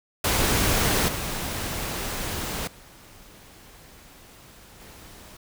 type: noise with level steps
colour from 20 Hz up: pink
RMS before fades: -22 / -30 / -49 / -46 dBFS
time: 0.24-5.37 s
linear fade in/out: 5 ms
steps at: 1.08 / 2.67 / 4.8 s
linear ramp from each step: 5 ms
effects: none